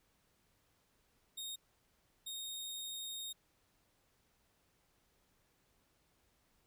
sawtooth tone bursts at uneven times, 3711 Hz, A#7, 9 cents flat, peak -39 dBFS, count 2, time 1.37-1.56 / 2.26-3.33 s, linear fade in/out 10 ms, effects pink hiss -75 dBFS RMS until 6.66 s

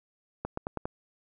clicks, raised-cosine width 1 ms, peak -18 dBFS, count 5, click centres 0.45 / 0.574 / 0.669 / 0.773 / 0.855 s, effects none

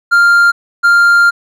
triangle tone pair in turn, 1396.9 / 1396.9 Hz, F6 / F6, 0 / 0 cents, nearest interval unison, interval 0 cents, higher neither, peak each -3 dBFS, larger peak neither, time 0.11-0.52 / 0.83-1.31 s, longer second, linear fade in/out 20 ms, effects none

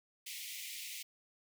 pink high-pass noise, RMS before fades -45 dBFS, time 0.26-1.03 s, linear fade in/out 10 ms, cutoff 2000 Hz, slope 96 dB/octave, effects none

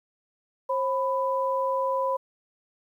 sine tone pair together, 535 / 996 Hz, C5 / B5, +38 / +14 cents, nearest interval major seventh, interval 1076 cents, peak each -26 dBFS, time 0.69-2.17 s, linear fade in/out 10 ms, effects 10-bit

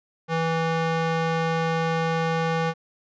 square tone with band-pass filter, 163.8 Hz, E3, 11 cents flat, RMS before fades -24 dBFS, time 0.28-2.74 s, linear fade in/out 50 ms, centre 1000 Hz, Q 0.54, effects resampled to 16000 Hz

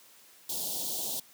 white band-stop noise, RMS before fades -34 dBFS, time 0.49-1.2 s, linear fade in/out 5 ms, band 870 to 3200 Hz, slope 48 dB/octave, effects white hiss -57 dBFS RMS until 1.33 s + high-pass 150 Hz 12 dB/octave

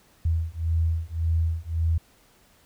sine beating tone pair, 81.1 / 82.9 Hz, E2 / E2, -28 / +10 cents, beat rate 1.8 Hz, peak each -25 dBFS, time 0.25-1.98 s, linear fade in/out 5 ms, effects pink hiss -59 dBFS RMS until 2.65 s

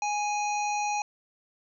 harmonic tone, 830.6 Hz, G#5, in tune, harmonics 1 / 3 / 5 / 7 / 8, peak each -27 / -34 / -44 / -40 / -42 dBFS, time 0.02-1.02 s, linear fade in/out 2 ms, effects none

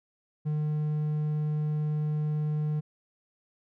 triangle tone, 151.5 Hz, D#3, 46 cents flat, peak -24 dBFS, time 0.45-2.81 s, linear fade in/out 20 ms, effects none

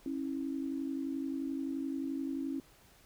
sine tone pair together, 272.4 / 323.9 Hz, C#4 / E4, -30 / -30 cents, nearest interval minor third, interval 300 cents, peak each -35 / -39 dBFS, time 0.06-2.6 s, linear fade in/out 2 ms, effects pink hiss -62 dBFS RMS until 3.05 s

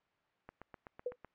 click train, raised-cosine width 0.5 ms, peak -32 dBFS, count 7, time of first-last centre 0.49-1.247 s, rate 7.93 Hz
sine tone with exponential decay, 493.9 Hz, B4, in tune, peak -30 dBFS, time 1.06-1.16 s, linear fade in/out 5 ms, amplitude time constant 21 ms
effects white hiss -75 dBFS RMS until 1.34 s + low-pass 2000 Hz 12 dB/octave

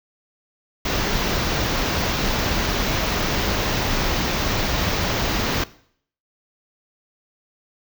pink band-stop noise, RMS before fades -22 dBFS, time 0.85-5.64 s, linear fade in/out 5 ms, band 6400 to 15000 Hz, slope 48 dB/octave, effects noise-tail reverb RT60 0.6 s tail -19 dB re dry

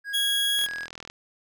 triangle tone with pitch glide, 1644 to 1655.4 Hz, G#6 to G#6, -18 to -6 cents, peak -29 dBFS, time 0.04-0.88 s, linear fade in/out 50 ms, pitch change +12 cents, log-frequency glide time 0.47-0.55 s
45% pulse tone, 3322 Hz, G#7, in tune, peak -22 dBFS, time 0.13-0.67 s, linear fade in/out 20 ms
click train, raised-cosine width 0.2 ms, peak -21 dBFS, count 22, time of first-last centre 0.59-1.1 s, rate 41.2 Hz
effects none

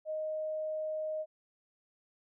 sine tone, 622.3 Hz, D#5, in tune, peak -33 dBFS, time 0.05-1.26 s, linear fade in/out 50 ms, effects none

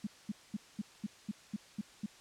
sine tone bursts, 207.8 Hz, G#3, 1 cent sharp, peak -33 dBFS, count 9, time 0.04-2.061 s, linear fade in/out 5 ms, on 29 ms, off 220 ms, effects white hiss -58 dBFS RMS until 2.2 s + low-pass 7000 Hz 12 dB/octave

